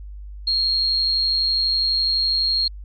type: tone with amplitude modulation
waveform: sine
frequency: 4257 Hz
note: C8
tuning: 29 cents sharp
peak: -15 dBFS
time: 0.47-2.68 s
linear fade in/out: 5 ms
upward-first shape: sine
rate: 132 Hz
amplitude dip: 50%
effects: added 50 Hz sine -33 dBFS peak until 2.84 s